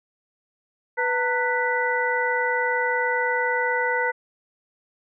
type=harmonic tone with a mistuned harmonic; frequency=493.9 Hz; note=B4; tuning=in tune; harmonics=1 / 2 / 3 / 4; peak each=-26 / -26 / -26 / -26 dBFS; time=0.97-4.12 s; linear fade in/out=20 ms; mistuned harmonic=2; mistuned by=-140 cents; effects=none